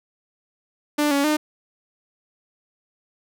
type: tone with pitch steps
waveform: sawtooth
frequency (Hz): 295.9 / 281.1 / 303.7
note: D4 / C#4 / D#4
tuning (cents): +13 / +24 / -42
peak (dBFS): -14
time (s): 0.98-1.37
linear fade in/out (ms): 10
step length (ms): 130
effects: none